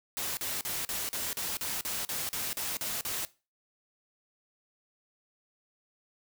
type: noise bursts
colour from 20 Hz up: white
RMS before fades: -34 dBFS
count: 13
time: 0.17-3.25 s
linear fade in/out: 0 ms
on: 200 ms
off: 40 ms
effects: noise-tail reverb RT60 0.3 s tail -19 dB re dry